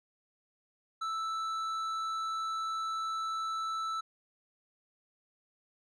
triangle tone with tanh clipping, 1318.5 Hz, E6, in tune, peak -34 dBFS, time 1.01-4.01 s, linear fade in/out 10 ms, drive 13 dB, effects none

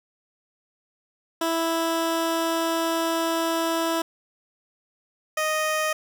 15% pulse tone pair in turn, 329.6 / 621 Hz, E4 / D#5, 0 / -3 cents, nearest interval major seventh, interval 1097 cents, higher second, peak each -16 dBFS, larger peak neither, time 1.41-4.02 / 5.37-5.93 s, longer first, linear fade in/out 5 ms, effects none

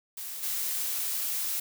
blue noise with level steps, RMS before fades -38 / -31 dBFS, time 0.17-1.6 s, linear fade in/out 5 ms, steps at 0.42 s, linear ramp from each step 20 ms, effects none

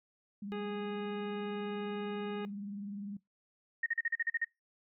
sine tone with vibrato, 202 Hz, G#3, 48 cents flat, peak -39 dBFS, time 0.42-3.17 s, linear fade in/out 5 ms, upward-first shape triangle, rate 20 Hz, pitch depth 90 cents each way
harmonic tone, 413.1 Hz, G#4, 9 cents flat, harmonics 1 / 2 / 3 / 4 / 5 / 6 / 7 / 9, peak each -39 / -47 / -49 / -52 / -55 / -54 / -54 / -59 dBFS, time 0.52-2.45 s, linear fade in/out 0 ms
sine tone bursts, 1853 Hz, A#6, 11 cents flat, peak -29 dBFS, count 9, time 3.83-4.446 s, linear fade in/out 5 ms, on 32 ms, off 41 ms
effects noise-tail reverb RT60 0.2 s tail -23 dB re dry

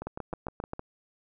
two click trains, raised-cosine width 1 ms, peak -20 / -22 dBFS, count 6 / 6, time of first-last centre 0.07-0.734 / 0.02-0.794 s, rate 7.53 / 6.46 Hz, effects none

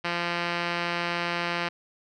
5% pulse tone with low-pass filter, 172.6 Hz, F3, 20 cents flat, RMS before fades -29 dBFS, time 0.04-1.69 s, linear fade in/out 10 ms, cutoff 3400 Hz, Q 5.8, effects none

